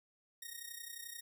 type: tone with amplitude modulation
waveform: 5% pulse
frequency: 1864.7 Hz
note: A#6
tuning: in tune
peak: -32 dBFS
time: 0.42-1.21 s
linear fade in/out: 5 ms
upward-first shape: sine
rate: 31.4 Hz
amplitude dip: 70%
effects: none